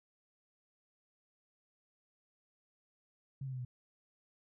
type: tone with pitch steps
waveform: sine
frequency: 135.8 / 131.78 / 127.88 / 124.1 Hz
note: C#3 / C3 / C3 / B2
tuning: -35 / +13 / -39 / +9 cents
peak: -38 dBFS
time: 3.41-3.65 s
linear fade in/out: 5 ms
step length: 60 ms
effects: none